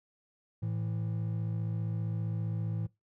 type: tone pair together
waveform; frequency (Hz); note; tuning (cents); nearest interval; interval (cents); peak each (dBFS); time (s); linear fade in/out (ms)
triangle; 110 / 165.13; A2 / E3; 0 / +3; perfect fifth; 703; -30 / -35; 0.62-2.87; 10
effects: noise-tail reverb RT60 0.2 s tail -22 dB re dry